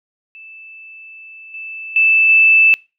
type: tone with level steps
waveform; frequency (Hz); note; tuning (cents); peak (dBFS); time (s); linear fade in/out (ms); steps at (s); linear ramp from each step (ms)
sine; 2637; E7; 0; -35 / -27 / -9 / -7; 0.35-2.74; 0; 1.54 / 1.96 / 2.29; 2
effects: noise-tail reverb RT60 0.3 s tail -25 dB re dry

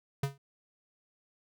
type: tone with exponential decay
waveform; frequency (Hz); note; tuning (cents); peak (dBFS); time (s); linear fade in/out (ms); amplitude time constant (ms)
square; 138.59; C#3; 0; -26; 0.23-0.38; 5; 31
effects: none

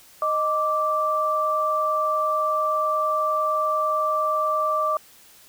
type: tone pair together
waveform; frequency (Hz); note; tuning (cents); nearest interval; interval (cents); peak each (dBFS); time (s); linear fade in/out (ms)
sine; 620.3 / 1171; D#5 / D6; -5 / -5; major seventh; 1100; -25 / -21; 0.22-4.97; 2
effects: white hiss -51 dBFS RMS until 5.48 s

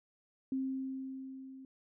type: tone with level ramp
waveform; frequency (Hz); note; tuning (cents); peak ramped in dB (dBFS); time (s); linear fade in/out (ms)
sine; 264.8; C4; +21; -31 to -48; 0.52-1.65; 2
effects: none

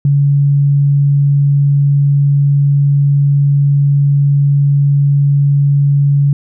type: tone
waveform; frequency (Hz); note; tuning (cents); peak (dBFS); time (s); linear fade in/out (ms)
sine; 141.7; C#3; +38; -7; 0.05-6.33; 2
effects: none

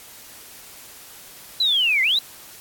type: linear two-way sweep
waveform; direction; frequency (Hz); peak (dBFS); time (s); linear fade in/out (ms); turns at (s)
sine; down then up; 4057 to 1999 to 4057; -16; 1.6-2.19; 5; 2.02
effects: white hiss -43 dBFS RMS until 2.6 s + AAC 64 kbps

